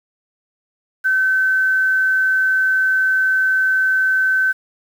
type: tone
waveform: sine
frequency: 1532 Hz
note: G6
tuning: 40 cents flat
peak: -13 dBFS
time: 1.04-4.53 s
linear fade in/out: 20 ms
effects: 7-bit